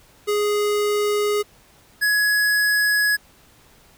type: tone pair in turn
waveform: square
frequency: 415.3 / 1680.5 Hz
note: G#4 / G#6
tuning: 0 / +20 cents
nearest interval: 2 octaves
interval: 2420 cents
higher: second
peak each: -19 / -17 dBFS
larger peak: second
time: 0.27-1.43 / 2.01-3.17 s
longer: neither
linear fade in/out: 20 ms
effects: pink hiss -53 dBFS RMS until 3.97 s